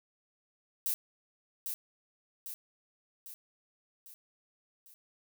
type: noise with echo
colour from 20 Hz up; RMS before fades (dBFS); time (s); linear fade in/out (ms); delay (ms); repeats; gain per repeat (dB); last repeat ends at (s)
violet; -32; 0.86-0.94; 0; 800; 5; -5; 4.94
effects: none